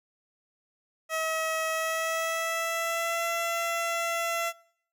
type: tone with pitch glide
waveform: 15% pulse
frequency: 641 to 674.8 Hz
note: E5 to E5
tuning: -49 to +40 cents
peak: -21 dBFS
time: 1.09-4.53 s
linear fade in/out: 50 ms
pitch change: +89 cents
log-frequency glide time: 1.69-3.25 s
effects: noise-tail reverb RT60 0.6 s tail -21 dB re dry